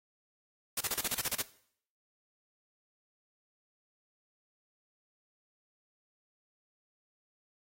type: noise bursts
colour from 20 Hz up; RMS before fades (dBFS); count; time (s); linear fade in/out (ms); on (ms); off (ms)
white; -32; 10; 0.77-1.419; 5; 37; 31
effects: noise-tail reverb RT60 0.6 s tail -18 dB re dry + AAC 48 kbps